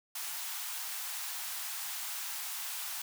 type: high-pass noise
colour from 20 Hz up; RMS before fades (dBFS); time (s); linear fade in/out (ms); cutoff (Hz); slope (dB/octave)
white; -39; 0.15-3.02; 5; 720; 48
effects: none